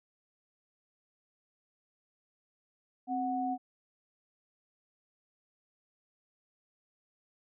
sine tone pair together, 262 / 738 Hz, C4 / F#5, +2 / -5 cents, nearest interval octave + tritone, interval 1793 cents, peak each -34 / -32 dBFS, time 3.07-3.58 s, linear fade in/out 50 ms, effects none

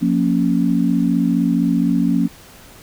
sine chord, Bb minor, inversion second, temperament equal with one note detuned, 177.87 / 233.1 / 277.2 Hz, F3 / Bb3 / Db4, +32 / 0 / 0 cents, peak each -18 dBFS, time 0.01-2.28 s, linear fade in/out 20 ms, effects pink hiss -43 dBFS RMS until 2.82 s

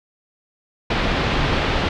pink low-pass noise, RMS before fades -20 dBFS, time 0.9-1.89 s, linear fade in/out 5 ms, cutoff 3900 Hz, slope 24 dB/octave, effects none

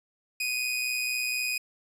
sawtooth tone with amplitude modulation, 2489 Hz, D#7, in tune, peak -22 dBFS, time 0.4-1.58 s, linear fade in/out 5 ms, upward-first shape sine, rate 124 Hz, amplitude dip 45%, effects resampled to 32000 Hz

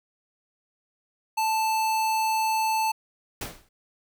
square tone, 880 Hz, A5, in tune, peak -23 dBFS, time 1.37-2.92 s, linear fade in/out 10 ms
pink noise with exponential decay, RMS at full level -28 dBFS, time 3.41-3.69 s, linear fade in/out 5 ms, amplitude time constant 60 ms
effects none

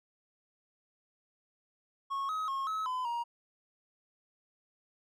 triangle tone with pitch steps, 1097 / 1270 / 1083 / 1287 / 1013 / 944 Hz, C#6 / D#6 / C#6 / E6 / B5 / A#5, -18 / +35 / -41 / -42 / +44 / +22 cents, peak -30 dBFS, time 2.1-3.24 s, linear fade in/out 20 ms, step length 190 ms, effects none

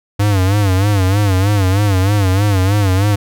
square tone with vibrato, 98.3 Hz, G2, 5 cents sharp, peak -11 dBFS, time 0.19-3.16 s, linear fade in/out 10 ms, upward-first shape sine, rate 3.2 Hz, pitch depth 110 cents each way, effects none

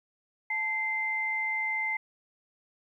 sine tone pair together, 875 / 2081 Hz, A5 / C7, -10 / -10 cents, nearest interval octave + minor third, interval 1500 cents, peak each -36 / -28 dBFS, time 0.5-1.97 s, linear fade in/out 5 ms, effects 11-bit

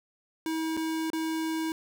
square tone with dropouts, 320.8 Hz, E4, 47 cents flat, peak -29 dBFS, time 0.46-1.72 s, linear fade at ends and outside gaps 1 ms, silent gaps 0.768-0.773 / 1.102-1.132 s, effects none

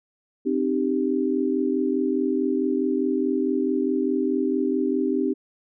sine chord, C minor, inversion none, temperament equal with one note detuned, 261.6 / 306.3 / 392 Hz, C4 / Eb4 / G4, 0 / -27 / 0 cents, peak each -24 / -25 / -25 dBFS, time 0.45-5.34 s, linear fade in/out 20 ms, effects none

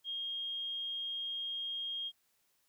sine tone, 3240 Hz, G#7, 43 cents flat, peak -36 dBFS, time 0.04-2.12 s, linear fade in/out 50 ms, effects white hiss -75 dBFS RMS until 2.68 s

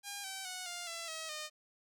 5% pulse tone with pitch steps, 807 / 770.6 / 735.8 / 702.5 / 670.8 / 640.5 / 611.6 Hz, G#5 / G5 / F#5 / F5 / E5 / E5 / D#5, -50 / -30 / -10 / +10 / +30 / -50 / -30 cents, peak -29 dBFS, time 0.03-1.5 s, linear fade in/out 50 ms, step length 210 ms, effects none

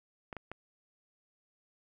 clicks, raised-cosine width 0.5 ms, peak -26 dBFS, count 3, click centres 0.328 / 0.367 / 0.516 s, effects 11-bit

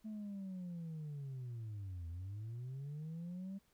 sine linear two-way sweep, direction down then up, 219.5 to 81.9 to 198.2 Hz, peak -40 dBFS, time 0.04-3.59 s, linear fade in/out 20 ms, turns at 2.08 s, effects tanh soft clip ceiling -41 dBFS + pink hiss -75 dBFS RMS until 3.73 s

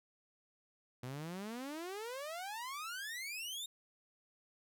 sawtooth exponential sweep, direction up, 120.9 to 3729 Hz, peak -38 dBFS, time 1.03-3.66 s, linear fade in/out 5 ms, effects none

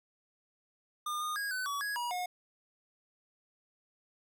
square tone with pitch steps, 1210 / 1226 / 1642 / 1509 / 1135 / 1664 / 961 / 722 Hz, D#6 / D#6 / G#6 / F#6 / C#6 / G#6 / B5 / F#5, -49 / -26 / -20 / +34 / +41 / +3 / -48 / -43 cents, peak -34 dBFS, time 1.06-2.26 s, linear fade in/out 5 ms, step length 150 ms, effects none

